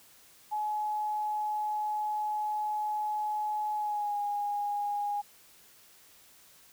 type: tone with pitch glide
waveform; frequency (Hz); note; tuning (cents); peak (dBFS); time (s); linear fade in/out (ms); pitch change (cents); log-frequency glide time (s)
sine; 847 to 821.5; G#5 to G#5; +34 to -19; -29; 0.51-5.22; 20; -53; 3.75-4.18
effects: white hiss -58 dBFS RMS until 6.72 s